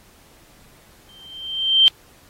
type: tone with exponential growth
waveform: sine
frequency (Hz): 3136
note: G7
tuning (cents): 0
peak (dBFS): -7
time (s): 1.09-1.88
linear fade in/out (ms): 0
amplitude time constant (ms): 170
effects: pink hiss -52 dBFS RMS until 2.29 s + AAC 48 kbps